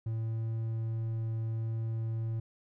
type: tone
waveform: triangle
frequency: 112.6 Hz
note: A2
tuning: 40 cents sharp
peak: -29 dBFS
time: 0.06-2.4 s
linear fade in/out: 5 ms
effects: none